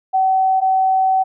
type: tone pair in turn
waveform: sine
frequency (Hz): 760 / 760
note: F#5 / F#5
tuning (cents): +46 / +46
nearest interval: unison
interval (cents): 0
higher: neither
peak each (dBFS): -12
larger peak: neither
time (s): 0.13-0.61 / 0.61-1.24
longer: second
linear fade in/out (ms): 20
effects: none